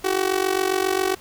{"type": "tone with amplitude modulation", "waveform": "sawtooth", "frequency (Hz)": 377.6, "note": "F#4", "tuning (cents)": 35, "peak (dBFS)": -12, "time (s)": [0.04, 1.15], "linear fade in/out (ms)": 10, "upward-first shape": "sine", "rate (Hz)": 47.4, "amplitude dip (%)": 85, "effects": ["pink hiss -47 dBFS RMS until 1.2 s"]}